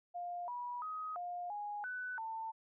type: tone with pitch steps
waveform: sine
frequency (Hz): 704 / 973 / 1259 / 708 / 827 / 1496 / 894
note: F5 / B5 / D#6 / F5 / G#5 / F#6 / A5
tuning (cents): +14 / -26 / +20 / +23 / -8 / +19 / +27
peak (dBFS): -39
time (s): 0.14-2.52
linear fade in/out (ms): 20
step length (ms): 340
effects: none